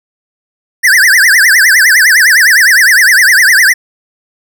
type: tone with vibrato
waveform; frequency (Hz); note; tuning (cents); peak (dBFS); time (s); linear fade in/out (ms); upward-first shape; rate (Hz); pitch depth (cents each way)
square; 1760; A6; 0; -4; 0.83-3.74; 20; triangle; 9.8; 300
effects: none